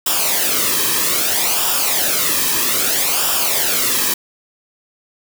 white noise with flanger, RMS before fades -17 dBFS, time 0.06-4.14 s, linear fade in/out 5 ms, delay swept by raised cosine 0.47 to 1.43 ms, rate 0.62 Hz, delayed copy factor -0.65, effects none

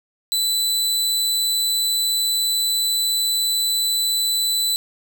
sawtooth tone, 3993 Hz, B7, 18 cents sharp, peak -15 dBFS, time 0.32-4.76 s, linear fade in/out 0 ms, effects none

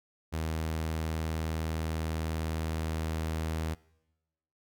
sawtooth tone, 79.8 Hz, D#2, 44 cents sharp, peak -27 dBFS, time 0.32-3.75 s, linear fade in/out 20 ms, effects noise-tail reverb RT60 1.0 s tail -23 dB re dry

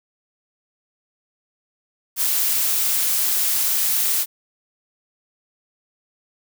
blue noise, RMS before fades -20 dBFS, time 2.16-4.26 s, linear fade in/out 50 ms, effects none

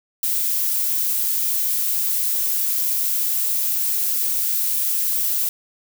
violet noise, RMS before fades -21 dBFS, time 0.23-5.49 s, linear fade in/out 2 ms, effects none

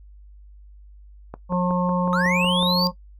click train, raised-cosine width 1 ms, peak -19 dBFS, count 8, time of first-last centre 1.34-2.629 s, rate 5.43 Hz
harmonic tone, 179.5 Hz, F3, 48 cents sharp, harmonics 1 / 3 / 5 / 6, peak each -20 / -25 / -27 / -28 dBFS, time 1.49-2.92 s, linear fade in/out 50 ms
triangle linear sweep, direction up, 1234 to 4779 Hz, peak -20 dBFS, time 2.13-2.87 s, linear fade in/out 0 ms
effects noise-tail reverb RT60 0.1 s tail -17 dB re dry + added 50 Hz sine -43 dBFS peak until 3.19 s

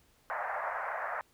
pink band-pass noise, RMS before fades -36 dBFS, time 0.3-1.21 s, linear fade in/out 0 ms, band 590 to 1900 Hz, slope 48 dB/octave, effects pink hiss -67 dBFS RMS until 1.33 s

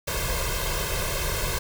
pink noise with comb filter, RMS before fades -27 dBFS, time 0.07-1.59 s, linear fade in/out 10 ms, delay 1.9 ms, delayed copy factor +0.9, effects none

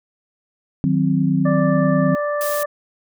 sine chord, C diminished, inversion first, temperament equal, 155.56 / 185 / 261.6 Hz, Eb3 / Gb3 / C4, 0 / 0 / 0 cents, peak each -19 dBFS, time 0.84-2.15 s, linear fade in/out 0 ms
harmonic tone, 587.3 Hz, D5, in tune, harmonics 1 / 2 / 3, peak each -20 / -26 / -30 dBFS, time 1.45-2.66 s, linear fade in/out 10 ms
blue noise, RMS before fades -28 dBFS, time 2.41-2.63 s, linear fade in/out 0 ms
effects none

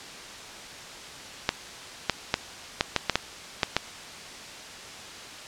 clicks, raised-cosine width 0.2 ms, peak -3 dBFS, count 9, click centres 1.491 / 2.097 / 2.341 / 2.809 / 2.963 / 3.097 / 3.156 / 3.632 / 3.766 s, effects white hiss -41 dBFS RMS until 5.47 s + low-pass 6000 Hz 12 dB/octave

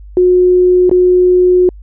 sine tone with dropouts, 362.4 Hz, F#4, 36 cents flat, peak -5 dBFS, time 0.17-1.69 s, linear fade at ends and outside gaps 1 ms, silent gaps 0.895-0.913 s, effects added 50 Hz sine -30 dBFS peak until 1.82 s

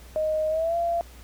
sine tone with pitch glide, 622.3 to 682.6 Hz, D#5 to F5, 0 to -40 cents, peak -22 dBFS, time 0.16-1.01 s, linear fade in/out 0 ms, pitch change +160 cents, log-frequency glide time 0.49-0.76 s, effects added 60 Hz sine -45 dBFS peak until 1.23 s + pink hiss -51 dBFS RMS until 1.23 s

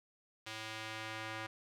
square tone with band-pass filter sweep, 110 Hz, A2, in tune, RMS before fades -44 dBFS, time 0.46-1.47 s, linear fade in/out 10 ms, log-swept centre 3300 to 1800 Hz, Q 0.9, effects none

